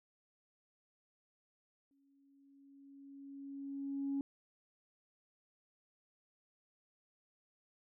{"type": "tone with exponential growth", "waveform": "sine", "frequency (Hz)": 277.2, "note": "C#4", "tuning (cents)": 0, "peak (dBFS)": -32, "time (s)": [1.91, 4.21], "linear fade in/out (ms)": 1, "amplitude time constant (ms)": 500, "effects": ["tanh soft clip ceiling -30 dBFS"]}